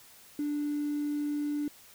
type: tone with hard clipping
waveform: triangle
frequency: 293.7 Hz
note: D4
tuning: in tune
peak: -29 dBFS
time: 0.39-1.68 s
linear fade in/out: 2 ms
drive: 3 dB
effects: white hiss -55 dBFS RMS until 1.94 s